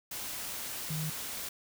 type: tone in noise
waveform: sine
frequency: 155.56 Hz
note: D#3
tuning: in tune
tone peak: -33 dBFS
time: 0.9-1.1 s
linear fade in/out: 5 ms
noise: white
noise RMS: -39 dBFS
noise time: 0.11-1.49 s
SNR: +3 dB
effects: none